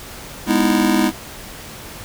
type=chord; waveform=square; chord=E major seventh; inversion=first; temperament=just; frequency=206 / 247.2 / 309 / 329.6 Hz; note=G#3 / B3 / D#4 / E4; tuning=-14 / +2 / -12 / 0 cents; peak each=-20 dBFS; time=0.46-1.12 s; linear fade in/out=50 ms; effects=pink hiss -35 dBFS RMS until 2.04 s